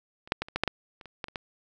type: clicks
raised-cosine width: 0.3 ms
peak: -30 / -7 / -14 / -27 / -12 / -7 / -10 / -30 / -29 / -17 / -26 / -17 dBFS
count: 12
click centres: 0.275 / 0.321 / 0.42 / 0.485 / 0.56 / 0.636 / 0.677 / 1.012 / 1.057 / 1.242 / 1.284 / 1.358 s
effects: none